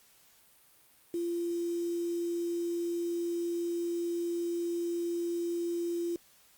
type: tone with quantisation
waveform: sine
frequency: 343.1 Hz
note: F4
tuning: 31 cents flat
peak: -30 dBFS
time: 1.14-6.16 s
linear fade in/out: 2 ms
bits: 8
effects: white hiss -62 dBFS RMS until 6.57 s + Opus 48 kbps